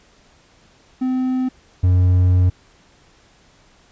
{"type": "tone pair in turn", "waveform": "triangle", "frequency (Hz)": [256.9, 90.83], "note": ["C4", "F#2"], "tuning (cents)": [-32, -32], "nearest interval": "octave + tritone", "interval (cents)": 1800, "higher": "first", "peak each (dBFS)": [-15, -9], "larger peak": "second", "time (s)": [[1.01, 1.49], [1.83, 2.5]], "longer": "second", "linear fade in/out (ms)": 10, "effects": ["pink hiss -53 dBFS RMS until 3.91 s", "resampled to 16000 Hz"]}